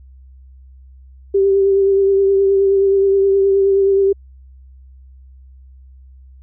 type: tone with vibrato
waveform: sine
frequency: 392 Hz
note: G4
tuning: in tune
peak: -10 dBFS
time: 1.34-4.13 s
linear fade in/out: 10 ms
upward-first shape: triangle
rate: 9.5 Hz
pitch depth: 27 cents each way
effects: added 65 Hz sine -39 dBFS peak until 6.42 s